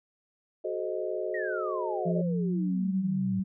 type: chord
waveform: sine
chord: F# diminished seventh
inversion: none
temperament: equal with one note detuned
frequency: 370 / 430.7 / 523.3 / 622.3 Hz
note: F#4 / A4 / C5 / Eb5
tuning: 0 / -37 / 0 / 0 cents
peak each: -34 / -35 / -37 / -34 dBFS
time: 0.64-2.22 s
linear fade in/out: 10 ms
type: exponential sweep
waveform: sine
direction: down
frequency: 1927 to 103.83 Hz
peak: -34 dBFS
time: 1.34-3.4 s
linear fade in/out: 5 ms
type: tone with pitch glide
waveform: sine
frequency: 173.2 to 189.97 Hz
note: F3 to F#3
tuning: -14 to +46 cents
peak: -26 dBFS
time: 2.05-3.44 s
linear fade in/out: 20 ms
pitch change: +160 cents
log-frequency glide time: 2.32-2.89 s
effects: none